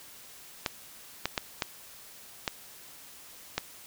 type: clicks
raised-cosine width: 0.2 ms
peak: -10 dBFS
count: 6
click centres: 0.662 / 1.256 / 1.378 / 1.622 / 2.478 / 3.58 s
effects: white hiss -50 dBFS RMS until 3.86 s